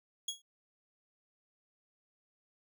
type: tone with exponential decay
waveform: 25% pulse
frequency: 3322 Hz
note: G#7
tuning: in tune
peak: -28 dBFS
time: 0.28-0.42 s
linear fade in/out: 5 ms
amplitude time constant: 30 ms
effects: none